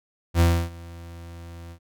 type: tone with ADSR envelope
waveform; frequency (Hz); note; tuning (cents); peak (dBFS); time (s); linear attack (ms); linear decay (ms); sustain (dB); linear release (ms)
40% pulse; 84.9; F2; -48; -13; 0.34-1.79; 64; 290; -24; 77
effects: none